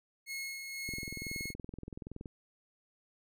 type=tone with tremolo; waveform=sawtooth; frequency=2171 Hz; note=C#7; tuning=37 cents flat; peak=-34 dBFS; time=0.26-1.54 s; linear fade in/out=50 ms; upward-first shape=sine; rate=2 Hz; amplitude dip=40%
type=click train; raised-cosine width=3 ms; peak=-30 dBFS; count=30; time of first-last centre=0.89-2.258 s; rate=21.2 Hz
effects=none